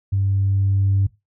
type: tone with level ramp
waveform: sine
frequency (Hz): 98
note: G2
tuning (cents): 0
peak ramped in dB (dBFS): -16 to -13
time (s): 0.12-1.07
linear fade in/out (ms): 10
effects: noise-tail reverb RT60 0.2 s tail -17 dB re dry + tanh soft clip ceiling -11 dBFS